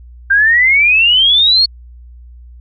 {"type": "exponential sweep", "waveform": "sine", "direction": "up", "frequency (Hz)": [1568, 4400], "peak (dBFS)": -6, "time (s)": [0.3, 1.66], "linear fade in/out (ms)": 10, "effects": ["added 60 Hz sine -33 dBFS peak until 2.6 s", "MP3 32 kbps"]}